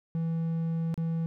triangle tone with dropouts, 164.4 Hz, E3, 4 cents flat, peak -25 dBFS, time 0.15-1.26 s, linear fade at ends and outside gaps 0 ms, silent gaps 0.942-0.977 s, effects none

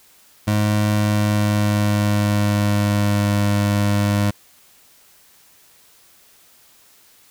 25% pulse tone with pitch glide, 105.1 to 102.34 Hz, G#2 to G#2, +21 to -25 cents, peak -12 dBFS, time 0.47-4.31 s, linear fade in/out 10 ms, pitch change -46 cents, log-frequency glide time 0.9-3.38 s, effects white hiss -52 dBFS RMS until 7.3 s

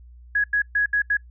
sine tone bursts at uneven times, 1669 Hz, G#6, 8 cents sharp, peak -17 dBFS, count 5, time 0.35-0.44 / 0.53-0.62 / 0.75-0.86 / 0.93-1.02 / 1.1-1.17 s, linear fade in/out 5 ms, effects noise-tail reverb RT60 0.1 s tail -23 dB re dry + added 60 Hz sine -43 dBFS peak until 1.3 s

